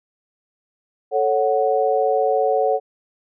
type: chord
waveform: sine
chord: F# minor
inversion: first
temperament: equal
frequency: 440 / 554.4 / 740 Hz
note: A4 / C#5 / F#5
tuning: 0 / 0 / 0 cents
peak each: -20 dBFS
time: 1.11-2.8 s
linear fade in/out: 50 ms
effects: none